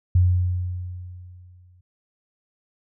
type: tone with exponential decay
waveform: sine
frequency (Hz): 90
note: F#2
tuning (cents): -47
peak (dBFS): -12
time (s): 0.15-1.81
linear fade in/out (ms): 5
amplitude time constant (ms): 360
effects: none